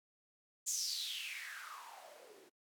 blue noise with band-pass filter sweep, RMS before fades -44 dBFS, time 0.66-2.5 s, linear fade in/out 20 ms, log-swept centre 7100 to 320 Hz, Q 6.2, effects noise-tail reverb RT60 0.1 s tail -23 dB re dry

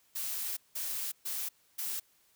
blue noise bursts at uneven times, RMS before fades -36 dBFS, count 4, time 0.15-0.57 / 0.75-1.12 / 1.25-1.49 / 1.78-2 s, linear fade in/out 10 ms, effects white hiss -68 dBFS RMS until 2.35 s

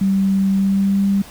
sine tone with pitch glide, 194.1 to 197.72 Hz, G3 to G3, -17 to +15 cents, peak -13 dBFS, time 0.01-1.22 s, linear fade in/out 5 ms, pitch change +32 cents, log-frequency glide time 0.51-1.02 s, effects added 60 Hz sine -45 dBFS peak until 1.3 s + pink hiss -40 dBFS RMS until 1.3 s

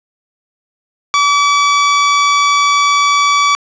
sawtooth tone, 1147 Hz, D6, 41 cents flat, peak -5 dBFS, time 1.14-3.55 s, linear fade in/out 0 ms, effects resampled to 16000 Hz + 7-bit

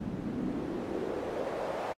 pink noise with band-pass filter sweep, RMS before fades -35 dBFS, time 0-1.93 s, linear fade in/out 10 ms, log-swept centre 200 to 700 Hz, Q 2.8, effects AAC 48 kbps

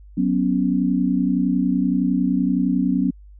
sine chord, F# suspended fourth, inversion none, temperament just, 185 / 246.7 / 277.5 Hz, F#3 / B3 / C#4, 0 / -2 / +2 cents, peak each -21 dBFS, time 0.17-3.11 s, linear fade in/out 10 ms, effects added 50 Hz sine -41 dBFS peak until 3.39 s

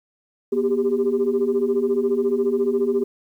sine tone cluster, 241.8 / 389 / 403.3 Hz, B3 / G4 / G4, -36 / -13 / +49 cents, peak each -24 / -21 / -20 dBFS, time 0.52-3.04 s, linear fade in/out 10 ms, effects tanh soft clip ceiling -11 dBFS + 9-bit

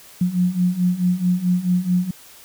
sine beating tone pair, 177.1 / 181.7 Hz, F3 / F#3, +24 / -31 cents, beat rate 4.6 Hz, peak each -21 / -18 dBFS, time 0.21-2.11 s, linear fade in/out 5 ms, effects white hiss -45 dBFS RMS until 2.44 s

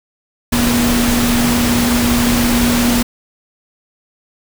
sine tone in noise, 240 Hz, B3, 49 cents flat, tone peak -13 dBFS, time 0.52-3.03 s, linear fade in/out 10 ms, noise pink, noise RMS -17 dBFS, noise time 0.52-3.03 s, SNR +1 dB, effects none

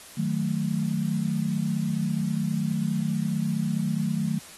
sine chord, D# diminished, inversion none, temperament equal, 155.56 / 185 / 220 Hz, D#3 / F#3 / A3, 0 / 0 / 0 cents, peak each -28 dBFS, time 0.17-4.39 s, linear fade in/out 10 ms, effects white hiss -46 dBFS RMS until 4.57 s + AAC 32 kbps

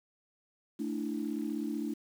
sine chord, A suspended fourth, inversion none, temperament equal with one note detuned, 221.1 / 293.7 / 329.6 Hz, A3 / D4 / E4, +9 / 0 / 0 cents, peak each -36 / -35 / -38 dBFS, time 0.79-1.94 s, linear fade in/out 10 ms, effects tanh soft clip ceiling -23 dBFS + 9-bit

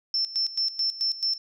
sine tone with tremolo, 5350 Hz, E8, 25 cents sharp, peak -22 dBFS, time 0.14-1.38 s, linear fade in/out 2 ms, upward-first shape square, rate 4.6 Hz, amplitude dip 80%, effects none

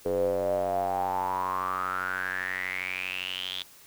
square tone with band-pass filter sweep, 46.25 Hz, F#1, in tune, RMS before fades -30 dBFS, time 0.05-3.63 s, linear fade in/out 10 ms, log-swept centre 460 to 3500 Hz, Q 9.8, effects white hiss -53 dBFS RMS until 3.86 s

